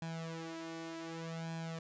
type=tone with flanger; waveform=sawtooth; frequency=164.1 Hz; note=E3; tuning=8 cents flat; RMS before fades=-43 dBFS; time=0.02-1.79 s; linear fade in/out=2 ms; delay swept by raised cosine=1.2 to 3.4 ms; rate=0.66 Hz; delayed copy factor=+0.85; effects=resampled to 16000 Hz + 11-bit